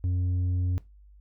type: tone with tanh clipping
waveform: sine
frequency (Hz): 90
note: F#2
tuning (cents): -47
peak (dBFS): -25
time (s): 0.04-0.78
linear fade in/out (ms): 0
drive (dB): 5
effects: noise-tail reverb RT60 0.2 s tail -17 dB re dry + added 50 Hz sine -50 dBFS peak until 1.2 s